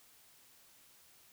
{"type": "silence", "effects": ["white hiss -63 dBFS RMS until 1.32 s"]}